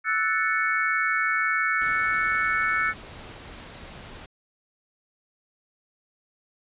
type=chord; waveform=sine; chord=F# minor seventh; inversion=third; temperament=equal; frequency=1318.5 / 1480 / 1760 / 2217 Hz; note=E6 / F#6 / A6 / C#7; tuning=0 / 0 / 0 / 0 cents; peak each=-27 dBFS; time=0.04-2.94 s; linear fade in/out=50 ms
type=noise; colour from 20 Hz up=pink; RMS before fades=-42 dBFS; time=1.81-4.26 s; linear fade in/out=5 ms
effects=resampled to 8000 Hz